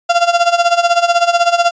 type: tone with tremolo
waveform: 35% pulse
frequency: 690 Hz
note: F5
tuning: 21 cents flat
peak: -5 dBFS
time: 0.09-1.71 s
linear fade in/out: 10 ms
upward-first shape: sine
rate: 16 Hz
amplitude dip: 80%
effects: resampled to 16000 Hz